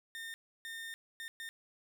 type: tone bursts at uneven times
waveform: 30% pulse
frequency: 1820 Hz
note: A#6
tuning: 42 cents flat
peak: -39 dBFS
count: 4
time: 0.15-0.34 / 0.65-0.94 / 1.2-1.28 / 1.4-1.49 s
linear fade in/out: 0 ms
effects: none